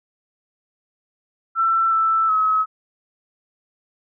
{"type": "tone with pitch steps", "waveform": "sine", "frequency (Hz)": [1339, 1324, 1282], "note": ["E6", "E6", "E6"], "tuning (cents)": [27, 7, -49], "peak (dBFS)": -15, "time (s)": [1.55, 2.66], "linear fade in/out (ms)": 50, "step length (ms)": 370, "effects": []}